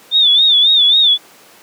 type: tone with vibrato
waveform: sine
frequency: 3566 Hz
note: A7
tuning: 22 cents sharp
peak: -7 dBFS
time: 0.11-1.18 s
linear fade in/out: 50 ms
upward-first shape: sine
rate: 3.7 Hz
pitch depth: 97 cents each way
effects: pink hiss -43 dBFS RMS until 1.62 s + high-pass 300 Hz 12 dB/octave